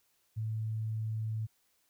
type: tone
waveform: sine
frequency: 110 Hz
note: A2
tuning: in tune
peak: -32 dBFS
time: 0.36-1.47 s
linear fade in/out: 20 ms
effects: white hiss -73 dBFS RMS until 1.89 s